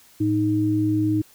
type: tone pair together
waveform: sine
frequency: 110.09 / 311.1 Hz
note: A2 / D#4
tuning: +1 / 0 cents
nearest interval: octave + tritone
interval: 1799 cents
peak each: -24 / -19 dBFS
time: 0.2-1.22 s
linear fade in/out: 10 ms
effects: white hiss -53 dBFS RMS until 1.34 s